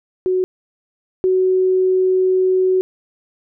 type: tone pair in turn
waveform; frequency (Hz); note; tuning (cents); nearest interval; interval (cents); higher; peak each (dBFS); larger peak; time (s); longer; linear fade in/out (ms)
sine; 370 / 372.8; F#4 / F#4; 0 / +13; unison; 13; second; -14 / -12; second; 0.26-0.44 / 1.24-2.81; second; 0
effects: none